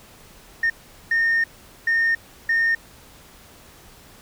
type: tone bursts at uneven times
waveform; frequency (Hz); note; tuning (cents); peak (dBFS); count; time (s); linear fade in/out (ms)
sine; 1830; A#6; -32; -15; 4; 0.63-0.7 / 1.11-1.44 / 1.87-2.15 / 2.49-2.75; 5
effects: tanh soft clip ceiling -14 dBFS + pink hiss -48 dBFS RMS until 4.21 s